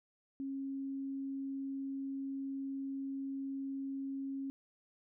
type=tone; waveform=sine; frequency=272.1 Hz; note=C#4; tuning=32 cents flat; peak=-37 dBFS; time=0.4-4.5 s; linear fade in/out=0 ms; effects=none